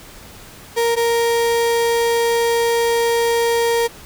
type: tone pair in turn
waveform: 35% pulse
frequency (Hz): 466.2 / 466.2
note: A#4 / A#4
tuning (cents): 0 / 0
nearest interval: unison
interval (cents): 0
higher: neither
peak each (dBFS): -13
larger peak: neither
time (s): 0.76-0.96 / 0.96-3.88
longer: second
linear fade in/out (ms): 20
effects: pink hiss -40 dBFS RMS until 4.05 s